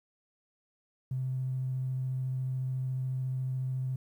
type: tone with vibrato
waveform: triangle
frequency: 129.8 Hz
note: C3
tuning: 13 cents flat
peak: -26 dBFS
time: 1.11-3.96 s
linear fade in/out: 5 ms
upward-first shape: sine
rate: 14 Hz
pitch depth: 10 cents each way
effects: tanh soft clip ceiling -28 dBFS + 11-bit